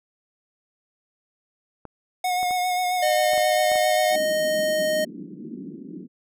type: clicks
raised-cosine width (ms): 1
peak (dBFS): -24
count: 7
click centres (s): 1.853 / 2.43 / 2.509 / 3.334 / 3.378 / 3.717 / 3.757
type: tone with vibrato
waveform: square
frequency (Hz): 727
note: F#5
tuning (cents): -31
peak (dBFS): -22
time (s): 2.24-4.16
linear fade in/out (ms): 5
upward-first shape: sine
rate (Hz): 7.5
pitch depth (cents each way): 23
type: tone with pitch glide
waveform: square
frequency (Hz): 611 to 619.5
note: D#5 to D#5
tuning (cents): -32 to -8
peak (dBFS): -21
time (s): 3.02-5.05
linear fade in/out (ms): 10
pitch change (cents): +24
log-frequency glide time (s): 3.15-4.26
type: band-pass noise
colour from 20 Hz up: pink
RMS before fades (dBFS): -37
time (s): 4.1-6.08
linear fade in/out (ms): 50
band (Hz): 180 to 350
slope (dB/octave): 48
effects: none